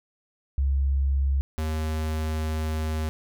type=tone pair in turn; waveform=sine / square; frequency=68.3 / 78.3 Hz; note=C#2 / D#2; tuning=-25 / +11 cents; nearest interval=major second; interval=236 cents; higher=second; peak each=-20 / -26 dBFS; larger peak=first; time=0.58-1.41 / 1.58-3.09 s; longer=second; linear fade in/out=0 ms; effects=none